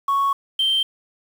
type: tone pair in turn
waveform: sine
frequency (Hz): 1108.7 / 3136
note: C#6 / G7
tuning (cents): 0 / 0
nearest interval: octave + tritone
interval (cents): 1800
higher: second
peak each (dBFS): -15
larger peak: neither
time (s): 0.08-0.33 / 0.59-0.83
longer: first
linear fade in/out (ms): 5
effects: tanh soft clip ceiling -13 dBFS + 7-bit